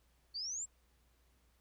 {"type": "exponential sweep", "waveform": "sine", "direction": "up", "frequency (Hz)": [4435, 7730], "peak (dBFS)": -38, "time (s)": [0.34, 0.66], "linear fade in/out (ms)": 20, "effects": ["added 60 Hz sine -70 dBFS peak until 1.6 s", "pink hiss -75 dBFS RMS until 1.6 s"]}